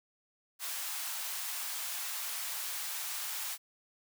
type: high-pass noise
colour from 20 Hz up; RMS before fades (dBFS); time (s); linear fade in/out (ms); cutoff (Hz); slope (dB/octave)
white; -38; 0.59-3.58; 50; 740; 24
effects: none